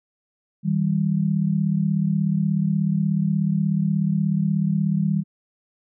sine tone pair together, 159.43 / 196 Hz, D#3 / G3, +43 / 0 cents, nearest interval major third, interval 357 cents, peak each -21 / -21 dBFS, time 0.63-5.24 s, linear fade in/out 50 ms, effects none

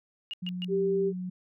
sine tone bursts, 2853 Hz, F7, 36 cents sharp, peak -33 dBFS, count 3, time 0.31-0.645 s, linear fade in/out 0 ms, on 25 ms, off 130 ms
sine tone with pitch glide, 180.5 to 182.39 Hz, F#3 to F#3, -43 to -25 cents, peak -32 dBFS, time 0.42-1.3 s, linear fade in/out 10 ms, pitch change +18 cents, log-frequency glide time 0.9-1.14 s
sine tone, 392 Hz, G4, in tune, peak -24 dBFS, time 0.68-1.13 s, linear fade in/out 50 ms
effects none

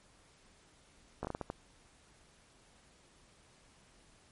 slowing click train, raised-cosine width 1 ms, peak -23 dBFS, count 7, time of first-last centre 1.23-1.501 s, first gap 17 ms, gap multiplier 1.39, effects pink hiss -64 dBFS RMS until 4.31 s + MP3 48 kbps

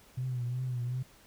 sine tone with vibrato, 124.9 Hz, B2, 20 cents sharp, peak -30 dBFS, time 0.17-1.03 s, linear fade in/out 10 ms, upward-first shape triangle, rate 2.7 Hz, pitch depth 70 cents each way, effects tanh soft clip ceiling -26 dBFS + pink hiss -59 dBFS RMS until 1.26 s

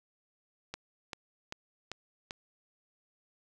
click train, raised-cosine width 0.2 ms, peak -21 dBFS, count 5, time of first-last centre 0.74-2.309 s, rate 2.55 Hz, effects none

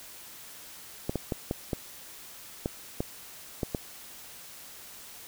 clicks, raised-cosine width 2 ms, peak -15 dBFS, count 9, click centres 1.095 / 1.157 / 1.322 / 1.511 / 1.732 / 2.659 / 3.005 / 3.632 / 3.748 s, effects white hiss -47 dBFS RMS until 5.27 s

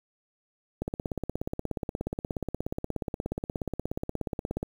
click train, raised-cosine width 2 ms, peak -17 dBFS, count 65, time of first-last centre 0.82-4.63 s, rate 16.8 Hz, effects 8-bit

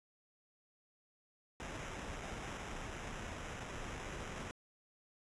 pink noise with sample-and-hold, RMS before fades -45 dBFS, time 1.6-4.51 s, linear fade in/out 0 ms, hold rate 4410 Hz, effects resampled to 22050 Hz

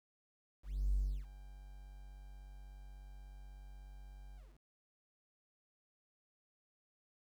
triangle tone with ADSR envelope, 48.22 Hz, G1, 28 cents flat, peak -26 dBFS, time 0.63-4.6 s, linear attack 300 ms, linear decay 320 ms, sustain -22 dB, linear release 230 ms, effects tanh soft clip ceiling -27 dBFS + 11-bit

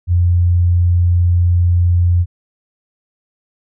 sine tone, 87.7 Hz, F2, 8 cents sharp, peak -9 dBFS, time 0.07-2.26 s, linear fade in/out 50 ms, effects none

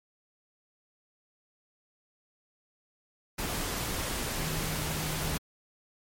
sine tone in noise, 155.56 Hz, D#3, in tune, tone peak -35 dBFS, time 4.38-5.37 s, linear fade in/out 10 ms, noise pink, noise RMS -33 dBFS, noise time 3.38-5.38 s, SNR -5 dB, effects MP3 64 kbps

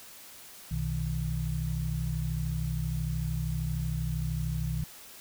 sine tone cluster, 63.2 / 124.7 / 157.7 Hz, B1 / B2 / D#3, +41 / +17 / +24 cents, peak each -33 / -34 / -32 dBFS, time 0.71-4.84 s, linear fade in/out 5 ms, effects white hiss -49 dBFS RMS until 5.2 s

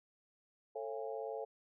harmonic tone with a mistuned harmonic, 136.3 Hz, C#3, 29 cents flat, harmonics 3 / 4 / 5 / 6, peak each -42 / -44 / -46 / -48 dBFS, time 0.75-1.45 s, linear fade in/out 10 ms, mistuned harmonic 3, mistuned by +140 cents, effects none

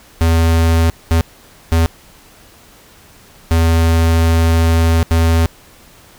square tone bursts at uneven times, 82.41 Hz, E2, in tune, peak -10 dBFS, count 5, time 0.21-0.9 / 1.11-1.21 / 1.72-1.86 / 3.51-5.03 / 5.11-5.46 s, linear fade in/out 0 ms, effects pink hiss -44 dBFS RMS until 6.18 s

